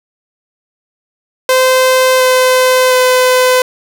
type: tone with pitch steps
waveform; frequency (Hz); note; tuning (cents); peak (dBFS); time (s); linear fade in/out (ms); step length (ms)
sawtooth; 516 / 511.8 / 507.7; C5 / C5 / B4; -24 / -38 / +48; -3; 1.49-3.62; 2; 710
effects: none